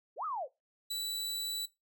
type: linear two-way sweep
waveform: sine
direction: up then down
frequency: 343.8 to 1318.5 to 458.4 Hz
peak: -34 dBFS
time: 0.16-0.48 s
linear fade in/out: 50 ms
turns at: 0.25 s
type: tone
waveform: sawtooth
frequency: 3951 Hz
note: B7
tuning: in tune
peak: -31 dBFS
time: 0.9-1.66 s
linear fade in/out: 10 ms
effects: noise-tail reverb RT60 0.2 s tail -18 dB re dry